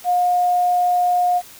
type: tone with quantisation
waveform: sine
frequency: 715 Hz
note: F5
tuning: 41 cents sharp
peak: -14 dBFS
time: 0.04-1.42 s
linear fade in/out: 50 ms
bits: 7
effects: white hiss -42 dBFS RMS until 1.59 s